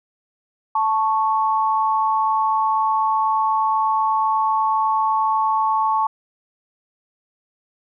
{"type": "tone pair together", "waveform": "sine", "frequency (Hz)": [878, 1106.2], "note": ["A5", "C#6"], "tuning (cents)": [-4, -4], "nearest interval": "major third", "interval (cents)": 400, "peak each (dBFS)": [-18, -20], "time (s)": [0.75, 6.07], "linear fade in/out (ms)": 5, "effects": []}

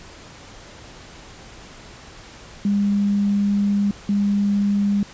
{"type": "tone bursts at uneven times", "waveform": "sine", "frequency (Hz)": 202.3, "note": "G#3", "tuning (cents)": -45, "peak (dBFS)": -16, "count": 2, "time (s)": [[2.65, 3.91], [4.09, 5.03]], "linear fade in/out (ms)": 2, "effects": ["pink hiss -42 dBFS RMS until 5.13 s", "resampled to 16000 Hz"]}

